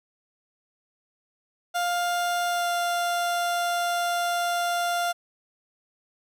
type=tone with pitch glide; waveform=30% pulse; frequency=702 to 697.2 Hz; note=F5 to F5; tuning=+9 to -3 cents; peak=-21 dBFS; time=1.74-5.13 s; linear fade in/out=20 ms; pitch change=-12 cents; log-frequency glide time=2.48-2.68 s; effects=none